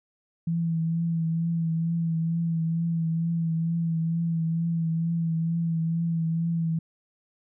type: tone with vibrato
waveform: sine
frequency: 165.3 Hz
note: E3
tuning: 5 cents sharp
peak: -23 dBFS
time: 0.47-6.79 s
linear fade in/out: 5 ms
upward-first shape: triangle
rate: 2.2 Hz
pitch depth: 34 cents each way
effects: none